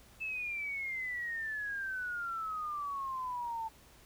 sine exponential sweep, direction down, 2637 to 884 Hz, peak -35 dBFS, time 0.2-3.69 s, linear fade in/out 20 ms, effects added 60 Hz sine -65 dBFS peak until 4.05 s + pink hiss -60 dBFS RMS until 4.05 s

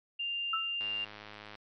sine tone, 2794 Hz, F7, in tune, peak -32 dBFS, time 0.19-1.05 s, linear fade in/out 10 ms
sine tone with exponential decay, 1318.5 Hz, E6, in tune, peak -27 dBFS, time 0.53-0.76 s, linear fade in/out 5 ms, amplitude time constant 48 ms
click train, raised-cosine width 0.3 ms, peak -30 dBFS, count 79, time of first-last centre 0.81-1.553 s, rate 105 Hz
effects MP3 48 kbps

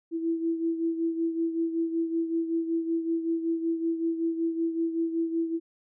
sine beating tone pair, 329.6 / 334.9 Hz, E4 / E4, 0 / +27 cents, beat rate 5.3 Hz, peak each -26 / -33 dBFS, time 0.11-5.6 s, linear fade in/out 50 ms, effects none

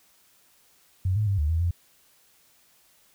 sine tone with pitch steps, 93.2 / 106.7 / 98.8 / 74.6 / 81.7 / 86.5 Hz, F#2 / G#2 / G2 / D2 / E2 / F2, +13 / +47 / +14 / +28 / -15 / -16 cents, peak -21 dBFS, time 1.05-1.71 s, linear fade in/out 5 ms, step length 110 ms, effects white hiss -61 dBFS RMS until 3.14 s

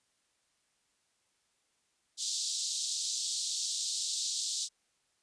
pink band-pass noise, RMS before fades -35 dBFS, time 2.17-4.69 s, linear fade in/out 50 ms, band 3700 to 8500 Hz, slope 48 dB/octave, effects white hiss -75 dBFS RMS until 5.22 s + resampled to 22050 Hz

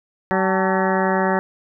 harmonic tone with a mistuned harmonic, 190 Hz, F#3, 46 cents sharp, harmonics 1 / 2 / 3 / 4 / 5 / 6 / 7 / 8 / 9 / 10, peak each -22 / -23 / -24 / -25 / -24 / -30 / -30 / -31 / -28 / -30 dBFS, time 0.31-1.39 s, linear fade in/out 0 ms, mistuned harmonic 5, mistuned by -100 cents, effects none

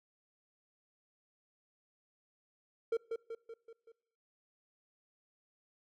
triangle tone with echo, 456.9 Hz, A#4, 35 cents flat, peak -27 dBFS, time 2.92-2.97 s, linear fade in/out 5 ms, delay 190 ms, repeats 5, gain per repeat -5 dB, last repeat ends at 3.92 s, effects noise-tail reverb RT60 0.9 s tail -24 dB re dry

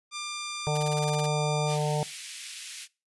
10% pulse tone, 1193 Hz, D6, 27 cents sharp, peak -25 dBFS, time 0.11-1.78 s, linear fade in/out 50 ms
harmonic tone, 150.2 Hz, D3, 39 cents sharp, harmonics 1 / 3 / 4 / 5 / 6, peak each -27 / -32 / -33 / -34 / -35 dBFS, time 0.67-2.03 s, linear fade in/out 0 ms
white noise bursts, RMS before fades -38 dBFS, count 10, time 0.75-1.262 s, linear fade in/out 5 ms, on 26 ms, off 28 ms
pink high-pass noise, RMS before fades -40 dBFS, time 1.66-2.88 s, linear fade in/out 50 ms, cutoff 2200 Hz, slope 24 dB/octave
effects noise-tail reverb RT60 0.3 s tail -23 dB re dry + resampled to 24000 Hz

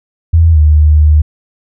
sine tone with pitch glide, 82.41 to 76.01 Hz, E2 to D#2, 0 to -40 cents, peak -3 dBFS, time 0.33-1.22 s, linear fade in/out 10 ms, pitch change -140 cents, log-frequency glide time 0.52-0.58 s, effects none

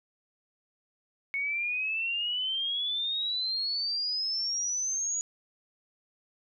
sine exponential sweep, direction up, 2204 to 6820 Hz, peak -28 dBFS, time 1.34-5.21 s, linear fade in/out 0 ms, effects none

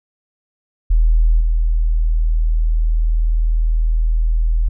sine tone with level steps, 40.16 Hz, E1, 44 cents flat, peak -9 / -12 dBFS, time 0.9-4.69 s, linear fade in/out 10 ms, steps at 1.4 s, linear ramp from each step 5 ms, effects none

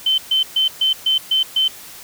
sine tone bursts, 3077 Hz, G7, 33 cents flat, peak -13 dBFS, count 7, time 0.06-1.68 s, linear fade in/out 5 ms, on 120 ms, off 130 ms, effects white hiss -38 dBFS RMS until 2.03 s

